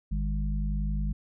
harmonic tone, 50.9 Hz, G#1, 34 cents flat, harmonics 1 / 3 / 4, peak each -27 / -34 / -36 dBFS, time 0.11-1.13 s, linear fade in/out 10 ms, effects none

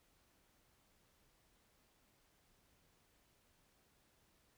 silence, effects pink hiss -74 dBFS RMS until 4.57 s

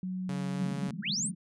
sine tone with pitch glide, 185 to 186.61 Hz, F#3 to F#3, 0 to +15 cents, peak -32 dBFS, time 0.03-0.89 s, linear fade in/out 2 ms, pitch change +15 cents, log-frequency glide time 0.41-0.7 s
sawtooth tone with vibrato, 140.2 Hz, C#3, 20 cents sharp, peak -32 dBFS, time 0.29-0.91 s, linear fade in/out 2 ms, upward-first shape sine, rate 4 Hz, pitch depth 8 cents each way
white band-pass noise, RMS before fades -38 dBFS, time 0.58-1.35 s, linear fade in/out 20 ms, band 160 to 210 Hz, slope 48 dB/octave
sine linear sweep, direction up, 1244.5 to 9440 Hz, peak -29 dBFS, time 1.02-1.31 s, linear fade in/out 50 ms
effects resampled to 24000 Hz

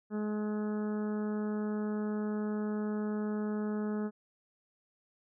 harmonic tone, 211.3 Hz, G#3, 30 cents sharp, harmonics 1 / 2 / 3 / 4 / 5 / 6 / 7 / 8, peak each -32 / -38 / -48 / -50 / -54 / -50 / -53 / -57 dBFS, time 0.1-4.11 s, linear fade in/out 50 ms, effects none

